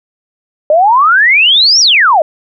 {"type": "exponential two-way sweep", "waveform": "sine", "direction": "up then down", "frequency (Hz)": [587.3, 5820, 587.3], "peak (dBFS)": -4, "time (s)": [0.7, 2.22], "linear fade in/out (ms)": 2, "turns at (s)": 1.8, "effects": []}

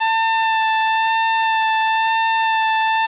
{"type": "tone with vibrato", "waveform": "sawtooth", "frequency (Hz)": 891, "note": "A5", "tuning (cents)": 22, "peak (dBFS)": -11, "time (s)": [0, 3.07], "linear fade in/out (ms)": 20, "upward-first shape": "sine", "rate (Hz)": 1, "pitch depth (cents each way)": 15, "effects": ["resampled to 8000 Hz", "7-bit"]}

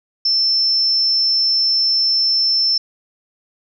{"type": "tone", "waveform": "sine", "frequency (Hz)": 5330, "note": "E8", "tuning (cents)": 18, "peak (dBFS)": -13, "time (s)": [0.25, 2.78], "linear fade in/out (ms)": 5, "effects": []}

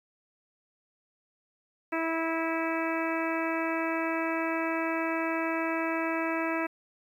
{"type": "harmonic tone", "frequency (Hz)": 326.5, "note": "E4", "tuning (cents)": -17, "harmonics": [1, 2, 3, 4, 5, 6, 7, 8], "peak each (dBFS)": [-31, -34, -36, -37, -38, -39, -39, -40], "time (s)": [1.92, 6.67], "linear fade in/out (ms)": 10, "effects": ["10-bit"]}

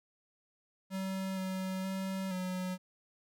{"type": "tone with pitch steps", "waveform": "square", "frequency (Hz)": [190.8, 188.4, 191, 183.9], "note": ["G3", "F#3", "G3", "F#3"], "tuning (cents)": [-47, 32, -45, -10], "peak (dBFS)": -35, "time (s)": [0.9, 2.78], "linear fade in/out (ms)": 50, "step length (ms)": 470, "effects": []}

